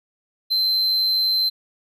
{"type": "tone", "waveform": "triangle", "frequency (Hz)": 4096, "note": "C8", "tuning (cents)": -38, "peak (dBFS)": -16, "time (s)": [0.5, 1.5], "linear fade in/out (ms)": 20, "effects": []}